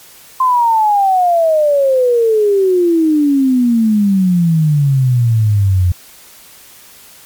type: exponential sweep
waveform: sine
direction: down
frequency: 1046.5 to 87.31 Hz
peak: -8 dBFS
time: 0.4-5.92 s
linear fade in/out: 5 ms
effects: white hiss -40 dBFS RMS until 7.25 s + MP3 96 kbps